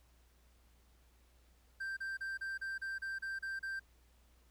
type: tone bursts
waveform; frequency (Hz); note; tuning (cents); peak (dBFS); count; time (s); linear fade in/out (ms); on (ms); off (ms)
triangle; 1572; G6; +4; -36; 10; 1.8-3.797; 10; 170; 33
effects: added 60 Hz sine -65 dBFS peak until 4.5 s + pink hiss -72 dBFS RMS until 4.5 s